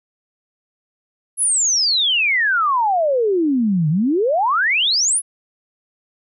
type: exponential two-way sweep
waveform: sine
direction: down then up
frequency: 11000 to 146.83 to 11000 Hz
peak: -14 dBFS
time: 1.37-5.22 s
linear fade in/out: 50 ms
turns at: 3.89 s
effects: none